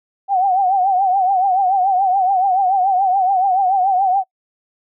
sine tone with vibrato, 760 Hz, F#5, 46 cents sharp, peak -12 dBFS, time 0.28-4.24 s, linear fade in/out 50 ms, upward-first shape triangle, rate 7 Hz, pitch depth 110 cents each way, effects noise-tail reverb RT60 0.1 s tail -26 dB re dry

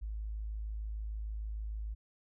sine tone, 53.3 Hz, G#1, 46 cents sharp, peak -36 dBFS, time 0.01-1.95 s, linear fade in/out 20 ms, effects none

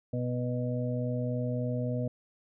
harmonic tone, 123.47 Hz, B2, in tune, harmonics 1 / 2 / 4 / 5, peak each -31 / -34 / -37 / -38 dBFS, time 0.13-2.08 s, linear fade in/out 5 ms, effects none

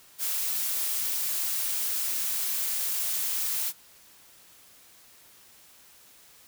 blue noise, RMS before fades -29 dBFS, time 0.18-3.73 s, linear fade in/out 50 ms, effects white hiss -55 dBFS RMS until 6.47 s

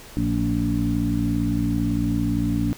harmonic tone with a mistuned harmonic, 57.7 Hz, A#1, 17 cents flat, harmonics 1 / 2 / 3 / 4 / 5, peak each -28 / -26 / -28 / -26 / -24 dBFS, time 0.17-2.73 s, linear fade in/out 0 ms, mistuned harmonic 3, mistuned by +49 cents, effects pink hiss -43 dBFS RMS until 2.77 s

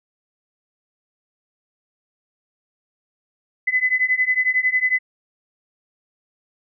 sine beating tone pair, 2009 / 2020 Hz, B6 / B6, +29 / +39 cents, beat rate 11 Hz, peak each -20 / -19 dBFS, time 3.67-4.99 s, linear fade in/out 10 ms, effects none

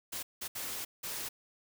white noise bursts at uneven times, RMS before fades -39 dBFS, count 4, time 0.12-0.23 / 0.41-0.48 / 0.55-0.85 / 1.03-1.29 s, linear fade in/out 10 ms, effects none

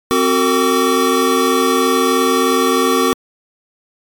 square tone cluster, 262.2 / 370.2 / 453.3 / 1150 Hz, C4 / F#4 / A#4 / D6, +4 / +1 / -48 / -37 cents, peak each -18 dBFS, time 0.11-3.13 s, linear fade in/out 0 ms, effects MP3 96 kbps

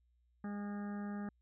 harmonic tone, 204.5 Hz, G#3, 26 cents flat, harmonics 1 / 2 / 3 / 4 / 6 / 7 / 8 / 9, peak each -39 / -53 / -56 / -53 / -55 / -61 / -57 / -62 dBFS, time 0.44-1.29 s, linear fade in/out 2 ms, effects added 60 Hz sine -70 dBFS peak until 1.41 s

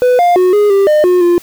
triangle tone with pitch steps, 498.1 / 703 / 365.7 / 414.7 / 394.9 / 606 / 360.1 / 348.4 Hz, B4 / F5 / F#4 / G#4 / G4 / D#5 / F#4 / F4, +15 / +11 / -20 / -3 / +13 / -46 / -47 / -4 cents, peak -4 dBFS, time 0.02-1.38 s, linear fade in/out 0 ms, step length 170 ms, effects white hiss -38 dBFS RMS until 1.42 s

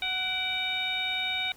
harmonic tone with a mistuned harmonic, 743 Hz, F#5, 7 cents sharp, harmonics 1 / 2 / 3 / 4 / 5, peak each -38 / -39 / -31 / -38 / -31 dBFS, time 0.02-1.52 s, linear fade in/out 2 ms, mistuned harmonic 3, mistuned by +69 cents, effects pink hiss -54 dBFS RMS until 1.56 s

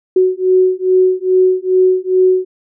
sine beating tone pair, 369.9 / 372.3 Hz, F#4 / F#4, 0 / +11 cents, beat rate 2.4 Hz, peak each -12 dBFS, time 0.16-2.45 s, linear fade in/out 5 ms, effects none

